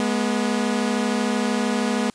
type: tone pair together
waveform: sawtooth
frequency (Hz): 210 / 243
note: G#3 / B3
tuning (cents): +19 / -28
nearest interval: minor third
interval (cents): 253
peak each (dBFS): -19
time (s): 0-2.1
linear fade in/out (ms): 0
effects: white hiss -55 dBFS RMS until 2.14 s + resampled to 22050 Hz